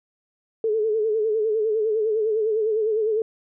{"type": "tone with vibrato", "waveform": "sine", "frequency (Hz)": 434.8, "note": "A4", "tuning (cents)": -21, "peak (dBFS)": -19, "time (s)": [0.64, 3.22], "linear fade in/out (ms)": 2, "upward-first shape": "sine", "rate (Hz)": 9.9, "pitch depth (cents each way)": 67, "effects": []}